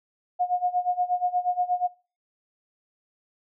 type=tone with tremolo; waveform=sine; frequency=720 Hz; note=F#5; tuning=47 cents flat; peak=-19 dBFS; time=0.39-1.88 s; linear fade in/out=20 ms; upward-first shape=sine; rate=8.4 Hz; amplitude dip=90%; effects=noise-tail reverb RT60 0.4 s tail -24 dB re dry